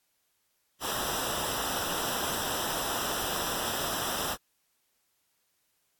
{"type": "noise with comb filter", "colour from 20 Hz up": "pink", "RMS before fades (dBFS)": -32, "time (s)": [0.8, 4.37], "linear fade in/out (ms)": 50, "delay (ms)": 0.45, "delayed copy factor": -0.8, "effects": ["white hiss -74 dBFS RMS until 5.99 s", "AAC 64 kbps"]}